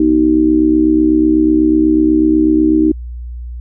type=tone with amplitude modulation; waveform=sine; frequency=311.7 Hz; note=D#4; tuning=3 cents sharp; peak=-4 dBFS; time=0-2.92 s; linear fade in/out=5 ms; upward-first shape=sine; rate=68.1 Hz; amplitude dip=80%; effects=added 60 Hz sine -23 dBFS peak until 3.6 s